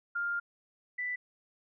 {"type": "tone pair in turn", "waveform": "sine", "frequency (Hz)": [1402, 1982.7], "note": ["F6", "B6"], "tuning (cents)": [6, 6], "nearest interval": "tritone", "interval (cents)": 600, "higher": "second", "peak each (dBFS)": [-30, -32], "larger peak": "first", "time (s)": [[0.15, 0.4], [0.98, 1.16]], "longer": "first", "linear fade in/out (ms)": 10, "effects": []}